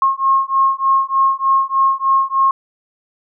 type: beating tone pair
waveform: sine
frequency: 1077 / 1080.3 Hz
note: C6 / C#6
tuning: +50 / -45 cents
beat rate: 3.3 Hz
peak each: -15 dBFS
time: 0.02-2.51 s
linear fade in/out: 2 ms
effects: none